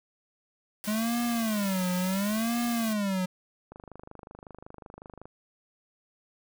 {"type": "noise", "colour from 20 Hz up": "white", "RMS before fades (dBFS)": -39, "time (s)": [0.84, 2.93], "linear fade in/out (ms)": 0}
{"type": "tone with vibrato", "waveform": "square", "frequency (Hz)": 207.7, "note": "G#3", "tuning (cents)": 0, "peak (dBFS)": -27, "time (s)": [0.87, 3.26], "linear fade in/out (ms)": 10, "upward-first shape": "sine", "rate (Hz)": 0.71, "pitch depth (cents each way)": 240}
{"type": "click train", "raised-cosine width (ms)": 1, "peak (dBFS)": -30, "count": 40, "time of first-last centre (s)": [3.72, 5.255], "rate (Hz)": 25.4}
{"effects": []}